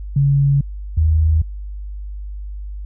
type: tone pair in turn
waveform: sine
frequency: 140 / 78.98 Hz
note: C#3 / D#2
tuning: +18 / +26 cents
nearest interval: minor seventh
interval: 992 cents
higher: first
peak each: -11 dBFS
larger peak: neither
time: 0.16-0.61 / 0.97-1.42 s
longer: neither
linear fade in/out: 5 ms
effects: added 50 Hz sine -26 dBFS peak until 2.85 s